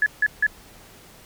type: tone bursts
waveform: sine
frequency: 1705 Hz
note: G#6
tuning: 45 cents sharp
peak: -15 dBFS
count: 3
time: 0.02-0.466 s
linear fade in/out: 2 ms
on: 42 ms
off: 160 ms
effects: pink hiss -48 dBFS RMS until 1.25 s